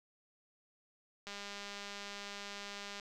click train, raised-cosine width 0.2 ms, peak -28 dBFS, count 350, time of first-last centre 1.27-2.998 s, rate 202 Hz, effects none

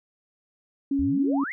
sine tone, 277.2 Hz, C#4, in tune, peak -21 dBFS, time 0.91-1.44 s, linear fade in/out 5 ms
sine exponential sweep, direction up, 61.74 to 2178 Hz, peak -29 dBFS, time 0.99-1.52 s, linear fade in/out 0 ms
effects none

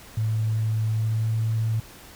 sine tone with pitch glide, 110 to 111.54 Hz, A2 to A2, 0 to +24 cents, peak -21 dBFS, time 0.17-1.8 s, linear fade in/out 5 ms, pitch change +24 cents, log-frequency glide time 0.93-1.35 s, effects pink hiss -46 dBFS RMS until 2.15 s

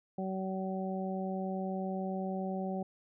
harmonic tone, 189.5 Hz, F#3, 42 cents sharp, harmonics 1 / 2 / 3 / 4, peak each -35 / -41 / -41 / -41 dBFS, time 0.18-2.83 s, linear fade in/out 5 ms, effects none

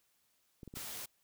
clicks, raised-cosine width 3 ms, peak -35 dBFS, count 4, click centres 0.632 / 0.677 / 0.739 / 0.771 s
white noise, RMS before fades -44 dBFS, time 0.75-1.06 s, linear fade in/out 10 ms
effects white hiss -75 dBFS RMS until 1.23 s

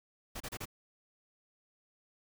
pink noise bursts, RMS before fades -41 dBFS, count 4, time 0.35-0.656 s, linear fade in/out 10 ms, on 54 ms, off 30 ms, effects none

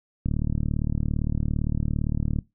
click train, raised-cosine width 5 ms, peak -13 dBFS, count 81, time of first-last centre 0.26-2.388 s, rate 37.6 Hz, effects noise-tail reverb RT60 0.2 s tail -20 dB re dry

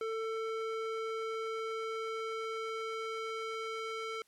square tone with band-pass filter sweep, 445.9 Hz, A4, 23 cents sharp, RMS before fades -38 dBFS, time 0.01-4.22 s, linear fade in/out 2 ms, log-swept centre 910 to 1800 Hz, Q 0.77, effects white hiss -71 dBFS RMS until 4.27 s + low-pass 12000 Hz 12 dB/octave

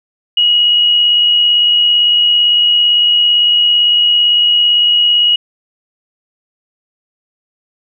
sine tone with amplitude modulation, 2900 Hz, F#7, 35 cents flat, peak -6 dBFS, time 0.37-5.36 s, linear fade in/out 5 ms, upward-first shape sine, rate 77.8 Hz, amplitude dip 25%, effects none

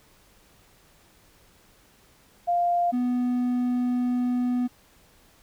sine / triangle tone pair in turn, 698.5 / 247 Hz, F5 / B3, 0 / 0 cents, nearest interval octave + tritone, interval 1800 cents, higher first, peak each -20 dBFS, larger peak neither, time 2.47-2.92 / 2.92-4.68 s, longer second, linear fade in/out 20 ms, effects pink hiss -58 dBFS RMS until 5.42 s

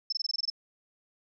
sine tone bursts, 5274 Hz, E8, in tune, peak -27 dBFS, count 9, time 0.1-0.501 s, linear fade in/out 5 ms, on 25 ms, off 22 ms, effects none

